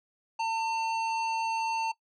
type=tone with hard clipping; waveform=triangle; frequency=901 Hz; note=A5; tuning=41 cents sharp; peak=-29 dBFS; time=0.39-1.92 s; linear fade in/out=10 ms; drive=18 dB; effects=noise-tail reverb RT60 0.1 s tail -19 dB re dry + low-pass 7000 Hz 12 dB/octave